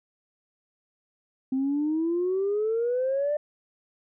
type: exponential sweep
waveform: sine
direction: up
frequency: 259.2 to 602 Hz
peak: -22 dBFS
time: 1.52-3.37 s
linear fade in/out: 5 ms
effects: tanh soft clip ceiling -19 dBFS